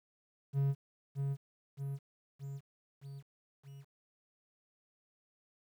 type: tone with echo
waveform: triangle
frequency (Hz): 138.59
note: C#3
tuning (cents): 0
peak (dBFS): -26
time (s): 0.53-0.75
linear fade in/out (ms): 50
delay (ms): 620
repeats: 5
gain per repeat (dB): -4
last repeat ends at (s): 3.85
effects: 11-bit